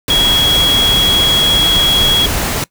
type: tone in noise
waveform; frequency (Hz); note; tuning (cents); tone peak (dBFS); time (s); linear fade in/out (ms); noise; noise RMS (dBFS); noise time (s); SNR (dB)
sine; 3322; G#7; 0; -9; 0.1-2.26; 2; pink; -17; 0.08-2.64; +5
effects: noise-tail reverb RT60 0.1 s tail -20 dB re dry